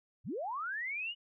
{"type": "linear sweep", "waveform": "sine", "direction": "up", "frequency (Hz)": [72.8, 2960], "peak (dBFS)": -35, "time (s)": [0.24, 1.15], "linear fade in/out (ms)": 50, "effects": []}